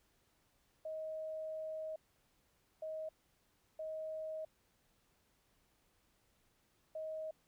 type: tone bursts at uneven times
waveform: sine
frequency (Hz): 630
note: D#5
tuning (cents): +21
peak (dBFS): -40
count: 4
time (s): 0.85-1.96 / 2.82-3.09 / 3.79-4.45 / 6.95-7.31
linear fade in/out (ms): 5
effects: pink hiss -75 dBFS RMS until 7.47 s